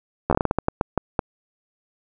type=slowing click train; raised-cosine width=1 ms; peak=-5 dBFS; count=13; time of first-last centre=0.3-1.192 s; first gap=12 ms; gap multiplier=1.3; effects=none